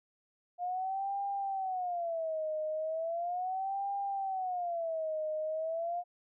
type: tone with vibrato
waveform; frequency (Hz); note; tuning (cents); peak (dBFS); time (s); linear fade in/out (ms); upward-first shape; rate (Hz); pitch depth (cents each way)
sine; 703; F5; +11; -32; 0.58-6.04; 50; sine; 0.37; 220
effects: none